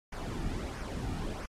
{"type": "noise with flanger", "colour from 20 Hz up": "brown", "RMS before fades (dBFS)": -36, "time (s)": [0.12, 1.46], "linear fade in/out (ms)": 5, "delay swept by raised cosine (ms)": [0.25, 1.95], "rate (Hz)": 1.5, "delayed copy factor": -0.55, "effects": ["low-pass 10000 Hz 12 dB/octave", "MP3 64 kbps"]}